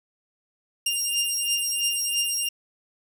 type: beating tone pair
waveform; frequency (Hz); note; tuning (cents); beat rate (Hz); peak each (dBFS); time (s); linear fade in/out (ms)
15% pulse; 2800 / 2803; F7 / F7; +4 / +6; 3; -19; 0.86-2.49; 5
effects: none